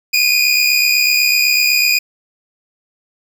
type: tone pair together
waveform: 25% pulse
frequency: 2421 / 2489 Hz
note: D#7 / D#7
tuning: -48 / 0 cents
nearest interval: unison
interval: 48 cents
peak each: -10 dBFS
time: 0.13-1.99 s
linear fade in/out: 10 ms
effects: none